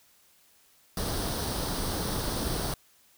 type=noise with comb filter; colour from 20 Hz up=pink; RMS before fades=-31 dBFS; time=0.97-2.74 s; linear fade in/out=2 ms; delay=0.21 ms; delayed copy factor=+0.6; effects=white hiss -62 dBFS RMS until 3.17 s